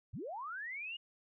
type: linear sweep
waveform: sine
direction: up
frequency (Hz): 69.8 to 2905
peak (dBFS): -40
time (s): 0.13-0.97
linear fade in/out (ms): 10
effects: none